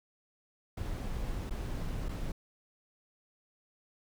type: noise with dropouts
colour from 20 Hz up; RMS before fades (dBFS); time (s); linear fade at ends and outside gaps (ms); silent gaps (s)
brown; -36; 0.77-2.32; 5; 1.497-1.507 / 2.086-2.09
effects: none